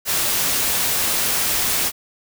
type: noise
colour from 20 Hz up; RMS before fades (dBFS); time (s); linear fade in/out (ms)
white; -20; 0.05-1.92; 50
effects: none